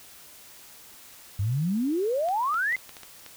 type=exponential sweep; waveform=sine; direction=up; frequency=93.2 to 2100 Hz; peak=-23 dBFS; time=1.39-2.76 s; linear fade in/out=5 ms
type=clicks; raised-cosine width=0.2 ms; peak=-25 dBFS; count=8; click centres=2.287 / 2.543 / 2.725 / 2.766 / 2.893 / 2.968 / 3.033 / 3.263 s
effects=white hiss -49 dBFS RMS until 3.36 s